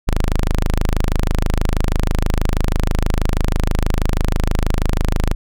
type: tone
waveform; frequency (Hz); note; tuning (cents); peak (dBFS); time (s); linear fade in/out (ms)
sawtooth; 26.22; G#0; +17; -10; 0.07-5.35; 10
effects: none